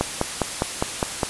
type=click train; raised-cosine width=1 ms; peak=-5 dBFS; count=7; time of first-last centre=0.01-1.232 s; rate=4.91 Hz; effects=white hiss -30 dBFS RMS until 1.29 s + resampled to 24000 Hz